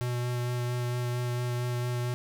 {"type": "tone with vibrato", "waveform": "square", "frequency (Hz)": 122.4, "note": "B2", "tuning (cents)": -15, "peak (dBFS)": -29, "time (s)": [0.01, 2.14], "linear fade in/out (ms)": 0, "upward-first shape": "sine", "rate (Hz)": 4.4, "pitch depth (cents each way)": 12, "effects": []}